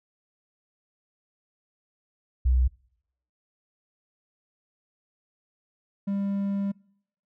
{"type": "tone pair in turn", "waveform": ["sine", "triangle"], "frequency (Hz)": [63, 198.75], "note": ["B1", "G3"], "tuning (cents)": [35, 24], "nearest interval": "octave + minor sixth", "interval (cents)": 1989, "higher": "second", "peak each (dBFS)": [-18, -23], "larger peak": "first", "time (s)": [[2.45, 2.68], [6.07, 6.72]], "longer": "second", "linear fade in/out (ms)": 10, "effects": ["noise-tail reverb RT60 0.7 s tail -25 dB re dry"]}